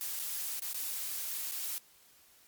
blue noise with dropouts, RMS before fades -37 dBFS, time 0.01-1.78 s, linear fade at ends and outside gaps 0 ms, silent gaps 0.192-0.197 / 0.596-0.621 / 0.729-0.744 / 1.513-1.519 s, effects white hiss -62 dBFS RMS until 2.47 s + MP3 96 kbps

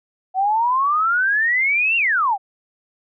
sine exponential two-way sweep, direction up then down, 740 to 2794 to 740 Hz, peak -15 dBFS, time 0.34-2.38 s, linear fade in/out 50 ms, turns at 1.97 s, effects none

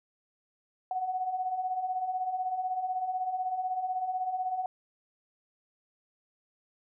sine beating tone pair, 729 / 745 Hz, F#5 / F#5, -26 / +12 cents, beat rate 16 Hz, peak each -37 / -30 dBFS, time 0.91-4.66 s, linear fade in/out 2 ms, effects none

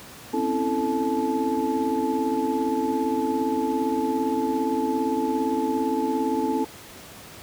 sine tone cluster, 256.4 / 273.9 / 328.7 / 438.8 / 865 Hz, C4 / C#4 / E4 / A4 / A5, -35 / -21 / -5 / -5 / -30 cents, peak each -28 dBFS, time 0.33-6.65 s, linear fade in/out 10 ms, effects pink hiss -43 dBFS RMS until 7.42 s + high-pass 80 Hz 12 dB/octave

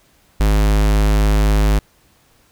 square tone, 51.91 Hz, G#1, in tune, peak -12 dBFS, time 0.4-1.79 s, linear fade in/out 5 ms, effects pink hiss -55 dBFS RMS until 2.51 s

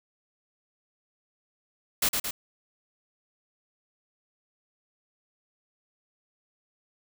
white noise with echo, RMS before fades -24 dBFS, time 2.02-2.09 s, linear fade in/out 5 ms, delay 110 ms, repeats 2, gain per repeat -4 dB, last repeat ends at 2.31 s, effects none

